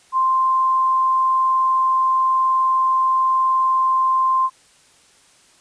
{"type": "tone", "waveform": "sine", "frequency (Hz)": 1046.5, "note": "C6", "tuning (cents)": 0, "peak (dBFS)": -14, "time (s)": [0.12, 4.5], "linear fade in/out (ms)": 50, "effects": ["white hiss -53 dBFS RMS until 5.6 s", "resampled to 22050 Hz"]}